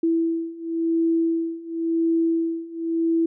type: beating tone pair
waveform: sine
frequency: 329.6 / 330.54 Hz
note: E4 / E4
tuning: 0 / +5 cents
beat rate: 0.94 Hz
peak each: -24 / -22 dBFS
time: 0.03-3.26 s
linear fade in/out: 5 ms
effects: none